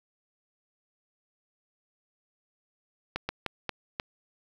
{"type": "slowing click train", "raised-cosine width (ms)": 0.3, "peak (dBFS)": -14, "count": 5, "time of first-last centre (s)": [3.16, 3.999], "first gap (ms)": 130, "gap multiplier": 1.33, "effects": ["7-bit"]}